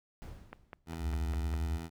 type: noise with exponential decay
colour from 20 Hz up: brown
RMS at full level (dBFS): -42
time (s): 0.22-0.96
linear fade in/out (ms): 0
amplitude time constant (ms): 160
type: click train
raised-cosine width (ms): 0.5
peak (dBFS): -28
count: 6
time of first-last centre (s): 0.53-1.538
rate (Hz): 4.96
type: tone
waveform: 15% pulse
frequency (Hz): 82.41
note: E2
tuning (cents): 0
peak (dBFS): -33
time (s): 0.86-1.9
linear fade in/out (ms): 50
type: tone with pitch glide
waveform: sine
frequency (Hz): 69.3 to 72.45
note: C#2 to D2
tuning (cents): 0 to -23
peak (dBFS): -31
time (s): 0.99-1.81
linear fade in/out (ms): 50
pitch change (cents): +77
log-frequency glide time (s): 1.4-1.67
effects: none